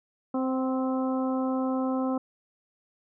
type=harmonic tone with a mistuned harmonic; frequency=261.1 Hz; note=C4; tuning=3 cents flat; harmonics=1 / 2 / 3 / 4 / 5; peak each=-26 / -32 / -36 / -38 / -40 dBFS; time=0.34-2.18 s; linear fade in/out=5 ms; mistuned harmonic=3; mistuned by=-22 cents; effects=none